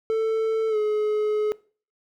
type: tone with pitch glide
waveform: triangle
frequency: 443.6 to 424.5 Hz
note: A4 to G#4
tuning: +14 to +38 cents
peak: -18 dBFS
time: 0.1-1.52 s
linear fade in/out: 0 ms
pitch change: -76 cents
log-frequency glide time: 0.69-0.77 s
effects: noise-tail reverb RT60 0.4 s tail -21 dB re dry